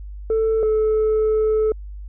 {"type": "tone pair in turn", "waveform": "sine", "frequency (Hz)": [443.1, 434], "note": ["A4", "A4"], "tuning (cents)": [12, -24], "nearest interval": "unison", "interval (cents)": 36, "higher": "first", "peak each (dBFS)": [-14, -13], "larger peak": "second", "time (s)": [[0.3, 0.63], [0.63, 1.72]], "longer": "second", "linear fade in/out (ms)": 2, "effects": ["tanh soft clip ceiling -14 dBFS", "added 50 Hz sine -31 dBFS peak until 2.08 s"]}